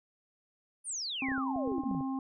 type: exponential sweep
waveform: sine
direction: down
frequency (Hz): 9956 to 130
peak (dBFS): -34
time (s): 0.84-2.03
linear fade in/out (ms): 50
type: harmonic tone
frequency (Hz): 266.2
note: C4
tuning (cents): +30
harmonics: 1 / 3 / 4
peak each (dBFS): -32 / -42 / -44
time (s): 1.22-2.19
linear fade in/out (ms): 2
type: clicks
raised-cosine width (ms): 2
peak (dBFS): -31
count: 11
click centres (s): 1.286 / 1.318 / 1.38 / 1.561 / 1.676 / 1.719 / 1.783 / 1.836 / 1.913 / 1.948 / 2.008
effects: none